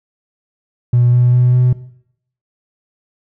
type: tone with pitch steps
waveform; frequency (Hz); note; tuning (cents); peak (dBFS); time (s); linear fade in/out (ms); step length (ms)
triangle; 121.6 / 122.8 / 124.01 / 125.24; B2 / B2 / B2 / B2; -26 / -9 / +8 / +25; -5; 0.93-1.73; 5; 200
effects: noise-tail reverb RT60 0.7 s tail -20 dB re dry + tanh soft clip ceiling -4 dBFS